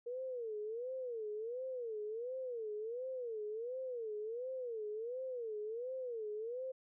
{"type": "tone with vibrato", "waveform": "sine", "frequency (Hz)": 468.5, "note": "A#4", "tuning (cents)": 9, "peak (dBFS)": -39, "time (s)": [0.06, 6.72], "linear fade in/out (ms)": 10, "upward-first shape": "sine", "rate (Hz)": 1.4, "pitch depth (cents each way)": 190, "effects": []}